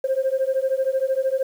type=beating tone pair; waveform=sine; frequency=523.3 / 536.3 Hz; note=C5 / C5; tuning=0 / +43 cents; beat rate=13 Hz; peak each=-21 dBFS; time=0.04-1.43 s; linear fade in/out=5 ms; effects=tanh soft clip ceiling -14 dBFS + 8-bit